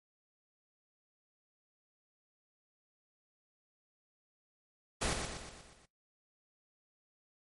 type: noise with echo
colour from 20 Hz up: pink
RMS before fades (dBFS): -33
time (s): 5.01-5.14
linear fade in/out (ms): 10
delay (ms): 120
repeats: 6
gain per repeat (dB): -5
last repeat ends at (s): 5.86
effects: noise-tail reverb RT60 0.2 s tail -23 dB re dry + MP3 48 kbps